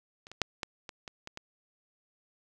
clicks, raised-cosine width 0.2 ms, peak -30 / -27 / -8 / -16 / -24 / -24 / -24 / -23 dBFS, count 8, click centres 0.269 / 0.316 / 0.417 / 0.632 / 0.892 / 1.078 / 1.274 / 1.374 s, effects none

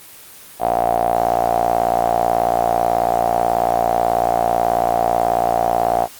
sawtooth tone with band-pass filter, 58.27 Hz, A#1, in tune, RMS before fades -17 dBFS, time 0.59-6.08 s, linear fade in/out 50 ms, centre 720 Hz, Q 10, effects white hiss -40 dBFS RMS until 6.19 s + Opus 24 kbps

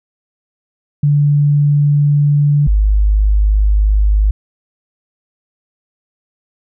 sine tone pair in turn, 145.5 / 51.44 Hz, D3 / G#1, -16 / -16 cents, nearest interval octave + tritone, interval 1800 cents, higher first, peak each -8 dBFS, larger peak neither, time 1.03-2.67 / 2.67-4.31 s, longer neither, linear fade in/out 5 ms, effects none

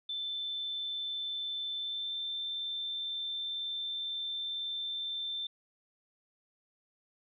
sine tone with pitch glide, 3534 to 3559 Hz, A7 to A7, +7 to +19 cents, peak -34 dBFS, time 0.09-5.47 s, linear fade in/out 5 ms, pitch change +12 cents, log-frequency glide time 1.78-2.16 s, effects none

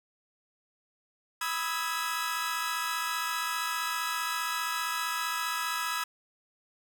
sawtooth chord, E major seventh, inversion second, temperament equal with one note detuned, 987.8 / 1263.3 / 1318.5 / 1661.2 Hz, B5 / D#6 / E6 / G#6, 0 / +26 / 0 / 0 cents, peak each -32 dBFS, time 1.41-6.04 s, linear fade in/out 5 ms, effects none

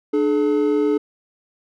triangle tone pair together, 298.3 / 426.9 Hz, D4 / G#4, +27 / +48 cents, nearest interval tritone, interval 621 cents, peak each -17 / -16 dBFS, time 0.13-0.98 s, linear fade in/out 10 ms, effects none

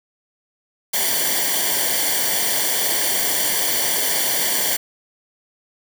white noise with comb filter, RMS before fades -20 dBFS, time 0.93-4.77 s, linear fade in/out 10 ms, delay 0.77 ms, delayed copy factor -0.8, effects none

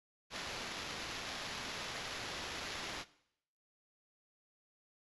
blue noise with sample-and-hold, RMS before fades -43 dBFS, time 0.3-3.05 s, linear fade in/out 50 ms, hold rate 8820 Hz, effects noise-tail reverb RT60 0.7 s tail -18 dB re dry + resampled to 24000 Hz

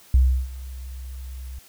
sine tone with ADSR envelope, 64.2 Hz, C2, 32 cents flat, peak -11 dBFS, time 0.14-1.59 s, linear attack 3 ms, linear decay 330 ms, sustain -21 dB, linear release 5 ms, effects white hiss -51 dBFS RMS until 1.68 s

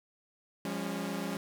sawtooth chord, Db major, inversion first, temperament equal with one note detuned, 174.61 / 202.6 / 277.2 Hz, F3 / Ab3 / Db4, 0 / -43 / 0 cents, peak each -35 / -33 / -35 dBFS, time 0.65-1.37 s, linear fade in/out 2 ms, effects 10-bit

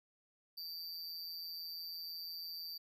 square tone with amplitude modulation, 4679 Hz, D8, 7 cents flat, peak -40 dBFS, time 0.57-2.78 s, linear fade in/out 10 ms, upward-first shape sine, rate 166 Hz, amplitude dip 80%, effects none

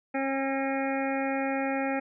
harmonic tone with a mistuned harmonic, 270.8 Hz, C#4, 40 cents flat, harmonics 1 / 2 / 3 / 5 / 6 / 7 / 8 / 9, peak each -30 / -32 / -33 / -40 / -41 / -39 / -40 / -40 dBFS, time 0.14-2 s, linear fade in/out 10 ms, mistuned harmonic 7, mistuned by -20 cents, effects none

